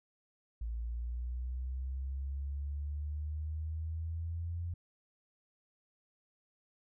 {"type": "linear sweep", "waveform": "sine", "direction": "up", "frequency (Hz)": [56.1, 86.6], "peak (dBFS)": -35, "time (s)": [0.61, 4.74], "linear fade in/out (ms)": 5, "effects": []}